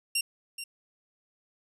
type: tone with echo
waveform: 15% pulse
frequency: 2765 Hz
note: F7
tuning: 18 cents flat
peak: -18 dBFS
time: 0.15-0.21 s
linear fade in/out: 5 ms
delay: 430 ms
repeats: 1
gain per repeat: -11 dB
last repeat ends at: 0.64 s
effects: resampled to 32000 Hz